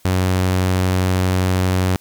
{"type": "tone", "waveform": "sawtooth", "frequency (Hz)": 92.5, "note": "F#2", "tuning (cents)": 0, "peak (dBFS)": -11, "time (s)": [0.05, 1.96], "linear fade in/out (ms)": 0, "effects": ["white hiss -53 dBFS RMS until 2 s"]}